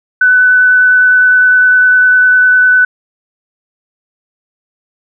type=tone with vibrato; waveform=sine; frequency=1500 Hz; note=F#6; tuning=23 cents sharp; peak=-4 dBFS; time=0.21-2.85 s; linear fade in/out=5 ms; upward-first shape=sine; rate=9.9 Hz; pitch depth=9 cents each way; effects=none